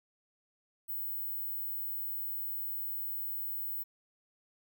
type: tone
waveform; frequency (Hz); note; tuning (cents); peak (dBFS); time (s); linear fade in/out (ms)
sine; 15990; B9; +20; -34; 0.88-3.84; 20
effects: none